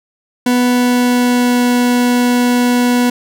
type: tone with pitch glide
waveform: 40% pulse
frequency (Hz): 246.9 to 244.9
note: B3 to B3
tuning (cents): 0 to -14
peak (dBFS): -9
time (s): 0.46-3.1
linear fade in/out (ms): 5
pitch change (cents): -14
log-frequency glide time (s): 0.67-1.61
effects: none

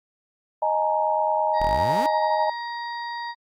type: chord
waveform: sine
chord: D# suspended fourth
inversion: none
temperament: equal with one note detuned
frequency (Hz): 622.3 / 843.2 / 932.3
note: D#5 / G#5 / A#5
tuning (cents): 0 / +26 / 0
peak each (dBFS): -24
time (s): 0.62-2.5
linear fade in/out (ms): 5
type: harmonic tone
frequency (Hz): 944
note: A#5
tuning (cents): +22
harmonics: 1 / 2 / 4 / 5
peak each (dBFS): -30 / -35 / -44 / -42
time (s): 1.53-3.35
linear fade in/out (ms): 50
type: exponential sweep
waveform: sawtooth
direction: up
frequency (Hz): 30.17 to 306.6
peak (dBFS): -24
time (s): 1.6-2.06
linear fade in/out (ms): 0
effects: Opus 48 kbps

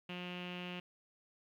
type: tone with low-pass filter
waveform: sawtooth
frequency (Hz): 178.6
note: F3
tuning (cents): +39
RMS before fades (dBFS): -44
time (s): 0.09-0.8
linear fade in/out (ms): 5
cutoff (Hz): 2800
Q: 7.4
effects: 12-bit

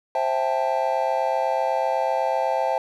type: chord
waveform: triangle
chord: A minor seventh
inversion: first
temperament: just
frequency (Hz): 528 / 660 / 792 / 880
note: C5 / E5 / G5 / A5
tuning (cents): +16 / +2 / +18 / 0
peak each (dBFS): -24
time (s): 0.15-2.78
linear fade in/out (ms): 2
effects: none

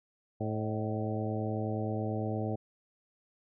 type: harmonic tone with a mistuned harmonic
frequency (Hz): 108.7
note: A2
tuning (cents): -21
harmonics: 1 / 2 / 3 / 4 / 5 / 6 / 7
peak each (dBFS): -34 / -37 / -39 / -40 / -41 / -42 / -42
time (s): 0.4-2.56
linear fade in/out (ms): 10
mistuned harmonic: 6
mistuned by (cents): -51
effects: none

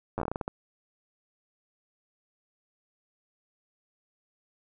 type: slowing click train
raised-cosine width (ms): 1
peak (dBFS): -17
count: 11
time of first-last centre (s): 0.18-0.479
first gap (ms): 9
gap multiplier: 1.25
effects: none

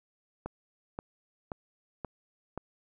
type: click train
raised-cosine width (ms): 1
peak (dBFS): -22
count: 5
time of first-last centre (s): 0.46-2.576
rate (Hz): 1.89
effects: none

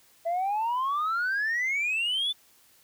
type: exponential sweep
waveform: sine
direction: up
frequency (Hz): 659.3 to 3547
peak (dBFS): -23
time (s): 0.25-2.33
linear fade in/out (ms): 20
effects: tanh soft clip ceiling -23 dBFS + white hiss -60 dBFS RMS until 2.83 s

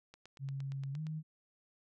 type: click train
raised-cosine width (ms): 0.2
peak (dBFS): -36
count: 9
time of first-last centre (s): 0.14-1.068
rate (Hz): 8.62
type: tone with pitch glide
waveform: sine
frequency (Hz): 136.7 to 156.12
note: C#3 to D#3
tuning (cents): -24 to +6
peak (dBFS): -37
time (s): 0.39-1.23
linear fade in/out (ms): 50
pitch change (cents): +230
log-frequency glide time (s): 0.92-1
effects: none

